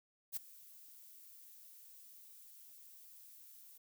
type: noise with ADSR envelope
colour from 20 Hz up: violet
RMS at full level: -38 dBFS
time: 0.32-3.78 s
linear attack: 45 ms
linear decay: 13 ms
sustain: -20 dB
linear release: 9 ms
effects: none